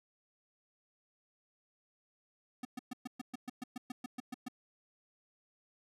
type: tone bursts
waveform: square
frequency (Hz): 250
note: B3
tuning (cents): +21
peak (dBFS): -39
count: 14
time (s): 2.63-4.484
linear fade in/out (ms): 5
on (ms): 21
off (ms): 120
effects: resampled to 32000 Hz